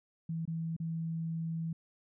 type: tone with dropouts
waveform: sine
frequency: 163.7 Hz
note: E3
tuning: 12 cents flat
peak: -33 dBFS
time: 0.29-1.73 s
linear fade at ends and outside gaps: 5 ms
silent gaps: 0.454-0.476 / 0.765-0.8 s
effects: none